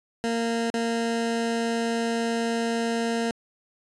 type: tone with dropouts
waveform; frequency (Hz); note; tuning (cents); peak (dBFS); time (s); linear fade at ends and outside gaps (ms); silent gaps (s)
20% pulse; 230.9; A#3; -16; -19; 0.24-3.31; 0; 0.702-0.741
effects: resampled to 22050 Hz